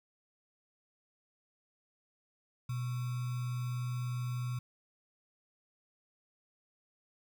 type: tone with sample-and-hold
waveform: sine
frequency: 123.47 Hz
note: B2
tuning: in tune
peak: -33 dBFS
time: 2.69-4.59 s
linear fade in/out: 5 ms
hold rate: 1225 Hz
effects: none